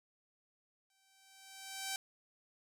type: tone with exponential growth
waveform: 5% pulse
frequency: 775 Hz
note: G5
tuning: 20 cents flat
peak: -24 dBFS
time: 0.9-1.96 s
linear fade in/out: 1 ms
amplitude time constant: 230 ms
effects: none